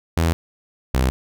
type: tone pair in turn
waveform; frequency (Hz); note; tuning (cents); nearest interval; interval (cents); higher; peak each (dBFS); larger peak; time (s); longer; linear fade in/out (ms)
sawtooth; 82.7 / 64.47; E2 / C2; +6 / -25; major third; 431; first; -12; neither; 0.17-0.33 / 0.94-1.1; neither; 0
effects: none